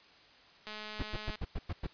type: click train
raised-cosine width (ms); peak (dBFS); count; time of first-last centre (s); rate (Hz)
0.2; -26; 147; 0.67-1.355; 213
type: noise bursts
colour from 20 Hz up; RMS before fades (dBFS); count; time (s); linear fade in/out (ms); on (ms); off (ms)
brown; -34; 7; 0.99-1.87; 10; 40; 100
effects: white hiss -59 dBFS RMS until 1.93 s + resampled to 11025 Hz